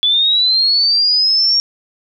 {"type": "linear sweep", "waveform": "sine", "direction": "up", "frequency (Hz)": [3432, 5570], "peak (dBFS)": -10, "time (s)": [0.03, 1.6], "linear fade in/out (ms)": 0, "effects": []}